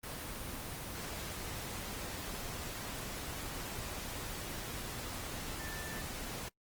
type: tone in noise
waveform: sine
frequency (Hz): 1772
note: A6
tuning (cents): +12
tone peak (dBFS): -47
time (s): 5.6-6.02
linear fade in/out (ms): 10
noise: pink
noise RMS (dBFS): -42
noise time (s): 0.03-6.49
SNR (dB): -8
effects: noise-tail reverb RT60 0.1 s tail -23 dB re dry + Opus 24 kbps

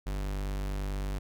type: tone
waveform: 45% pulse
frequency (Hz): 49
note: G1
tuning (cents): 0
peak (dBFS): -31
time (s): 0.06-1.19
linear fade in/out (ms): 10
effects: none

